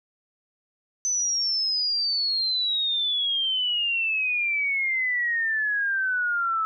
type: exponential sweep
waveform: sine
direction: down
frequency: 6100 to 1300 Hz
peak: -22 dBFS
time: 1.05-6.65 s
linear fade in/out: 0 ms
effects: none